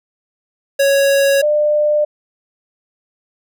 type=tone pair in turn; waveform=square / sine; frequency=554.4 / 598.3 Hz; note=C#5 / D5; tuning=0 / +32 cents; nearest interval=minor second; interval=132 cents; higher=second; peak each=-11 dBFS; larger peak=neither; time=0.79-1.42 / 1.42-2.05 s; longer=neither; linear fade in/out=10 ms; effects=none